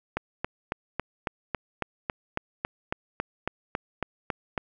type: click train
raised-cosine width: 0.5 ms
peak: -12 dBFS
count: 17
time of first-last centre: 0.17-4.578 s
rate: 3.63 Hz
effects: none